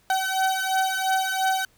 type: beating tone pair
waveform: 30% pulse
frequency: 760 / 762.9 Hz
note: F#5 / G5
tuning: +46 / -47 cents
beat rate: 2.9 Hz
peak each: -22 dBFS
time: 0.1-1.65 s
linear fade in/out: 2 ms
effects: pink hiss -61 dBFS RMS until 1.77 s